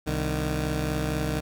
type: tone pair together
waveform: 15% pulse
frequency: 64.2 / 152.7 Hz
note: C2 / D#3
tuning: -32 / -32 cents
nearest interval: octave + minor third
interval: 1500 cents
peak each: -22 dBFS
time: 0.06-1.41 s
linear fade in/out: 20 ms
effects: none